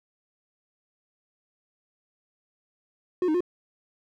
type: tone with pitch steps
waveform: triangle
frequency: 362.1 / 309.7 / 357.1 Hz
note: F#4 / D#4 / F4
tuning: -37 / -8 / +39 cents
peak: -19 dBFS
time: 3.22-3.406 s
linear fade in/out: 2 ms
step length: 62 ms
effects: none